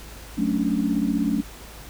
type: chord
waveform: sine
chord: D major seventh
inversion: first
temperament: equal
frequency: 185 / 220 / 277.2 / 293.7 Hz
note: F#3 / A3 / C#4 / D4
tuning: 0 / 0 / 0 / 0 cents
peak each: -27 / -24 / -25 / -27 dBFS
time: 0.37-1.42 s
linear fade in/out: 20 ms
effects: added 53 Hz sine -42 dBFS peak until 1.89 s + pink hiss -43 dBFS RMS until 1.89 s